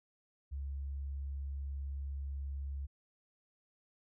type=tone; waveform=sine; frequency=69.3 Hz; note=C#2; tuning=in tune; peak=-37 dBFS; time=0.51-2.87 s; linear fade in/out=20 ms; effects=none